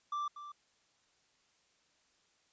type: tone with echo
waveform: triangle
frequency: 1174.7 Hz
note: D6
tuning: in tune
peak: -32 dBFS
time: 0.12-0.28 s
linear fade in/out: 5 ms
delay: 240 ms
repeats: 1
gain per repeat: -11 dB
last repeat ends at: 0.52 s
effects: white hiss -72 dBFS RMS until 2.52 s + resampled to 16000 Hz